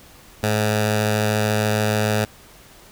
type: tone with notch filter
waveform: 10% pulse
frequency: 106.7 Hz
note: G#2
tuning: 47 cents sharp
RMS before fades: -20 dBFS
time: 0.43-2.25 s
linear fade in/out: 5 ms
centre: 300 Hz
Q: 1.7
effects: pink hiss -47 dBFS RMS until 2.91 s